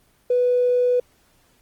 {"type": "tone with tanh clipping", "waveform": "triangle", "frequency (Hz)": 493.9, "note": "B4", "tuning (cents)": 0, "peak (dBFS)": -15, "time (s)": [0.3, 1], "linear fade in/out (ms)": 5, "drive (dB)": 2, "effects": ["pink hiss -60 dBFS RMS until 1.61 s", "Opus 24 kbps"]}